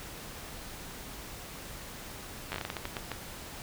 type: slowing click train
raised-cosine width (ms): 0.3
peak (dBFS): -18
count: 12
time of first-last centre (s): 2.52-3.117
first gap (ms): 10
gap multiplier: 1.31
effects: pink hiss -44 dBFS RMS until 3.62 s

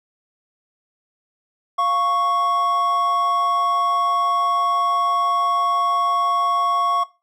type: tone pair together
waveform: triangle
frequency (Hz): 698 / 1108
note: F5 / C#6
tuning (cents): -1 / -1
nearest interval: minor sixth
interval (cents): 800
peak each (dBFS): -23 / -15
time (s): 1.78-7.04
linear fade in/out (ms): 10
effects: noise-tail reverb RT60 0.3 s tail -19 dB re dry

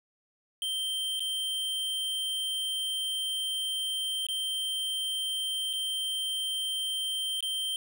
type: tone with dropouts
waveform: square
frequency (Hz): 3136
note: G7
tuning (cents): 0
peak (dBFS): -30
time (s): 0.62-7.76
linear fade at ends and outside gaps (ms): 1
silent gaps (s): 1.195-1.204 / 4.267-4.286 / 5.731-5.735 / 7.406-7.426
effects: none

